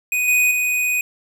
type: tone with level steps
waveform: square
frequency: 2489 Hz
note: D#7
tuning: in tune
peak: -18 / -14 / -18 dBFS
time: 0.12-1.01 s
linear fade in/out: 2 ms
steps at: 0.28 / 0.51 s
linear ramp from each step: 2 ms
effects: none